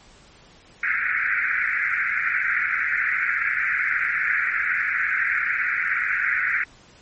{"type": "band-pass noise", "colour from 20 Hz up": "pink", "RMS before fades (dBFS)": -23, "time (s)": [0.83, 6.64], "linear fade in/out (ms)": 5, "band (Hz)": [1400, 2300], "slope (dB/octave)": 96, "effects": ["pink hiss -51 dBFS RMS until 7.01 s", "MP3 32 kbps"]}